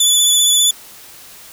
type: tone with vibrato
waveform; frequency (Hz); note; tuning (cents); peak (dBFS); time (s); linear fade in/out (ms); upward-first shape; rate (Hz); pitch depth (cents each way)
20% pulse; 3465; A7; -27; -4; 0-0.71; 5; sine; 15; 28
effects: white hiss -39 dBFS RMS until 1.52 s